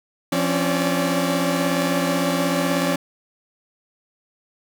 sawtooth tone cluster, 173 / 269 / 285.3 / 577 Hz, F3 / C4 / C#4 / D5, -16 / +48 / +50 / -31 cents, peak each -20 / -19 / -25 / -21 dBFS, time 0.32-2.96 s, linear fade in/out 5 ms, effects none

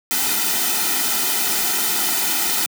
white noise with comb filter, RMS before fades -20 dBFS, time 0.11-2.66 s, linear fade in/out 0 ms, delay 1.8 ms, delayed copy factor -0.8, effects high-pass 200 Hz 12 dB/octave

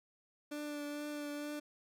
30% pulse tone with vibrato, 293.9 Hz, D4, 1 cent sharp, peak -37 dBFS, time 0.51-1.6 s, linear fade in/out 10 ms, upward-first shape triangle, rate 2.2 Hz, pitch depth 19 cents each way, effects none

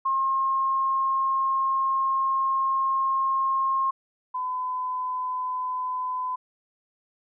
sine tone pair in turn, 1071 / 1010.9 Hz, C6 / B5, +40 / +40 cents, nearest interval minor second, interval 100 cents, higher first, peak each -21 / -26 dBFS, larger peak first, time 0.05-3.91 / 4.34-6.36 s, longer first, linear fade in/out 10 ms, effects none

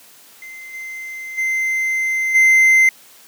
triangle tone with level steps, 2075 Hz, C7, 15 cents flat, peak -31 / -26 / -15 / -7 dBFS, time 0.42-2.89 s, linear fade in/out 2 ms, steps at 0.73 / 1.37 / 2.34 s, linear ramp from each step 20 ms, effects white hiss -46 dBFS RMS until 3.27 s + high-pass 150 Hz 12 dB/octave

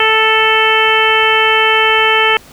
harmonic tone, 440 Hz, A4, in tune, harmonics 1 / 2 / 3 / 4 / 5 / 6 / 7, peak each -16 / -16 / -16 / -16 / -16 / -16 / -16 dBFS, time 0-2.37 s, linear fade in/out 2 ms, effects pink hiss -40 dBFS RMS until 2.52 s

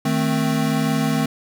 square chord, A diminished, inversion second, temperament equal, 155.56 / 220 / 261.6 Hz, Eb3 / A3 / C4, 0 / 0 / 0 cents, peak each -23 dBFS, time 0.05-1.26 s, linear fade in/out 5 ms, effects none

